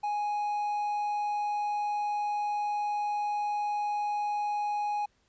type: tone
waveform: triangle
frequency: 830.6 Hz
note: G#5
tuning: in tune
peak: -26 dBFS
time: 0.03-5.06 s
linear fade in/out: 10 ms
effects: pink hiss -70 dBFS RMS until 5.28 s + resampled to 16000 Hz